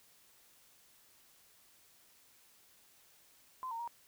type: tone with pitch steps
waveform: sine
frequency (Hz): 1029 / 917 / 943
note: C6 / A#5 / A#5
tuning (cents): -29 / -29 / +20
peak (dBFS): -38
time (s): 3.63-3.876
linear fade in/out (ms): 0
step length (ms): 82
effects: white hiss -65 dBFS RMS until 4.07 s